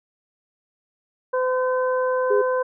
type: harmonic tone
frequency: 510 Hz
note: C5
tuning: 44 cents flat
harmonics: 1 / 2 / 3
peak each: -20 / -26 / -31 dBFS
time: 1.33-2.63 s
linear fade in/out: 10 ms
type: tone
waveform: sine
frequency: 410.8 Hz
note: G#4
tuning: 19 cents flat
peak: -17 dBFS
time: 2.3-2.42 s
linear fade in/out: 10 ms
effects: none